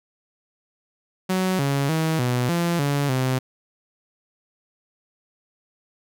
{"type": "tone with pitch steps", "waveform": "sawtooth", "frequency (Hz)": [186.4, 139.5, 160, 123.9, 171.3, 142.4, 129.6], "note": ["F#3", "C#3", "D#3", "B2", "F3", "C#3", "C3"], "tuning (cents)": [13, 11, 49, 6, -33, 47, -16], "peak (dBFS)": -16, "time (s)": [1.29, 3.39], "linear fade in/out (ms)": 10, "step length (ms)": 300, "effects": []}